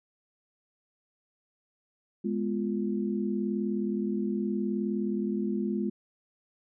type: chord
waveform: sine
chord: F diminished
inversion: first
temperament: equal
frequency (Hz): 207.7 / 246.9 / 349.2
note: Ab3 / Cb4 / F4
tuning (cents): 0 / 0 / 0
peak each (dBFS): -29 / -34 / -33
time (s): 2.24-5.9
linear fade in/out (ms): 10
effects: none